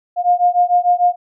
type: beating tone pair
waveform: sine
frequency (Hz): 707 / 713.7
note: F5 / F5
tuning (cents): +21 / +37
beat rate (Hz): 6.7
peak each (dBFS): -14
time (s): 0.16-1.16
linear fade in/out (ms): 50
effects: none